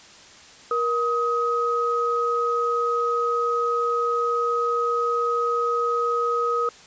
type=tone pair together; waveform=sine; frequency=472.9 / 1262.5 Hz; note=A#4 / D#6; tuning=+25 / +25 cents; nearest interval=octave + perfect fourth; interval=1700 cents; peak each=-24 / -22 dBFS; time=0.71-6.69 s; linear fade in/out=2 ms; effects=white hiss -47 dBFS RMS until 6.86 s + resampled to 16000 Hz